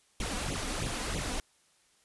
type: noise with flanger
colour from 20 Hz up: pink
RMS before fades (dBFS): -34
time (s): 0.2-1.4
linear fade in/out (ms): 2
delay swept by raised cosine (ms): 0.29 to 4.19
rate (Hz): 3.1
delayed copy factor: +1
effects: white hiss -67 dBFS RMS until 2.04 s + resampled to 24000 Hz